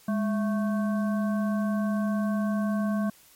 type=harmonic tone with a mistuned harmonic; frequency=220.5 Hz; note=A3; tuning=4 cents sharp; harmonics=1 / 3 / 5 / 7; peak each=-24 / -34 / -38 / -41 dBFS; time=0.08-3.1 s; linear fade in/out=5 ms; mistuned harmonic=1; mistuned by=-110 cents; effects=white hiss -56 dBFS RMS until 3.35 s + MP3 64 kbps